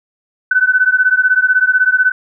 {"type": "beating tone pair", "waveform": "sine", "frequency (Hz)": [1500, 1516], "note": ["F#6", "F#6"], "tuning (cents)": [23, 42], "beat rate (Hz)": 16, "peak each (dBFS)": -12, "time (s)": [0.51, 2.12], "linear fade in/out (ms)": 5, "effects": []}